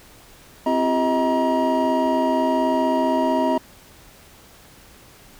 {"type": "tone cluster", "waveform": "triangle", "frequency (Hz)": [262.2, 341, 396.7, 634, 948], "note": ["C4", "F4", "G4", "D#5", "A#5"], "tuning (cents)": [4, -41, 21, 32, 29], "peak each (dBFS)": [-20, -25, -28, -20, -21], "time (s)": [0.66, 3.58], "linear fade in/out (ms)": 5, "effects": ["pink hiss -48 dBFS RMS until 5.39 s"]}